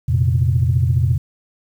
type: chord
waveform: sine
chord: F suspended fourth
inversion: none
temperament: just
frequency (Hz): 87.31 / 116.41 / 130.96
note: F2 / Bb2 / C3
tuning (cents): 0 / -2 / +2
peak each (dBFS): -17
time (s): 0.08-1.18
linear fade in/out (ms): 10
effects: tanh soft clip ceiling -4 dBFS + 8-bit